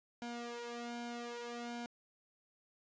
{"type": "tone with flanger", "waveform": "sawtooth", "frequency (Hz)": 238, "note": "A#3", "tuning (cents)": 36, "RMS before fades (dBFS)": -44, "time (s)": [0.22, 1.86], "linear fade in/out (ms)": 0, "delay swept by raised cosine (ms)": [1.3, 2.9], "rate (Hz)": 0.64, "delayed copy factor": 0.9, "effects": ["resampled to 16000 Hz", "12-bit"]}